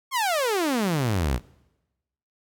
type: exponential sweep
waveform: sawtooth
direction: down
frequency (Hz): 1117 to 54.9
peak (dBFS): -18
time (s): 0.11-1.4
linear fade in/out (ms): 50
effects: noise-tail reverb RT60 1.0 s tail -22 dB re dry